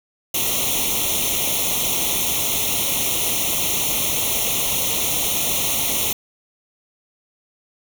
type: noise with comb filter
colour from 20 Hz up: white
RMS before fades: -21 dBFS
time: 0.34-6.13 s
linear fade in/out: 5 ms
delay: 0.31 ms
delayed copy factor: +1
effects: none